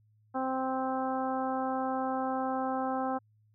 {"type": "harmonic tone", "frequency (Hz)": 261.6, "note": "C4", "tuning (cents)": 0, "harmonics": [1, 2, 3, 4, 5, 6], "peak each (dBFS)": [-34, -36, -33, -39, -40, -48], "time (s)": [0.34, 3.19], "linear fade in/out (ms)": 20, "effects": ["added 107 Hz sine -63 dBFS peak until 3.54 s"]}